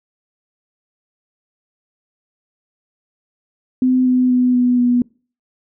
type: tone with pitch steps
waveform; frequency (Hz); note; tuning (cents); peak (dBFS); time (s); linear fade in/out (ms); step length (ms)
sine; 255.4 / 252.6 / 249.9 / 247.1 / 244.4; C4 / B3 / B3 / B3 / B3; -42 / +39 / +21 / +1 / -18; -11; 3.82-5.02; 2; 240
effects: noise-tail reverb RT60 0.4 s tail -26 dB re dry